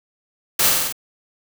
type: noise with echo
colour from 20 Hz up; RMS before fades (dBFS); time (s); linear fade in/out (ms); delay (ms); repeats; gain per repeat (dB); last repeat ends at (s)
white; -17; 0.59-0.69; 5; 47; 5; -2; 0.925
effects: none